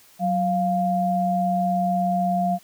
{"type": "tone pair together", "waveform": "sine", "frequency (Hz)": [185.2, 698.5], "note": ["F#3", "F5"], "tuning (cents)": [2, 0], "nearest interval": "octave + major seventh", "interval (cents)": 2298, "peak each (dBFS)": [-23, -21], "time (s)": [0.19, 2.59], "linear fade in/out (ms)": 50, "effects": ["white hiss -53 dBFS RMS until 2.63 s"]}